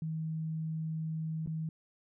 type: tone with dropouts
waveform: sine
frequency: 159.2 Hz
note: D#3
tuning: 40 cents sharp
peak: -33 dBFS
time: 0.02-1.69 s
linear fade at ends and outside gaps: 2 ms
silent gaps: 1.462-1.473 s
effects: none